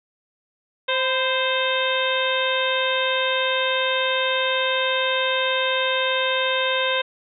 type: harmonic tone with a mistuned harmonic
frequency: 523.3 Hz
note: C5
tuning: in tune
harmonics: 1 / 2 / 3 / 4 / 5 / 6 / 7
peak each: -24 / -27 / -27 / -30 / -28 / -29 / -27 dBFS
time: 0.88-7.02 s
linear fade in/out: 10 ms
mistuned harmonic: 2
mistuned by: -48 cents
effects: none